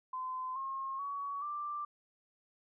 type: tone with pitch steps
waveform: sine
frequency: 1027 / 1075.6 / 1126.4 / 1179.7 Hz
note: C6 / C6 / C#6 / D6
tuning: -33 / +47 / +27 / +7 cents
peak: -36 dBFS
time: 0.13-1.85 s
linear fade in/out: 5 ms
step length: 430 ms
effects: none